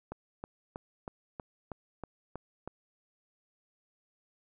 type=click train; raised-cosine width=1 ms; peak=-25 dBFS; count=9; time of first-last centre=0.12-2.676 s; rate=3.13 Hz; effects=none